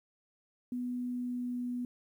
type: tone with pitch glide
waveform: sine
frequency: 246.9 to 245.5 Hz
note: B3 to B3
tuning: 0 to -10 cents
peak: -33 dBFS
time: 0.72-1.85 s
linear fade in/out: 2 ms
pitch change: -10 cents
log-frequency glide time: 1.08-1.68 s
effects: 11-bit